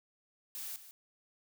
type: noise with echo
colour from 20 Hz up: blue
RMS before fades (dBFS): -42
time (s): 0.55-0.76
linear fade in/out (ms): 0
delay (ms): 150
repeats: 1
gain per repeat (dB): -12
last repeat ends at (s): 0.91
effects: none